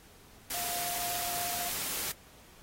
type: tone in noise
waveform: sine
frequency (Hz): 704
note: F5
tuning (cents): +14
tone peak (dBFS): -39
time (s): 0.54-1.69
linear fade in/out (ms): 5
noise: white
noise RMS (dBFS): -35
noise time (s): 0.5-2.12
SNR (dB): -7
effects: pink hiss -57 dBFS RMS until 2.62 s + AAC 48 kbps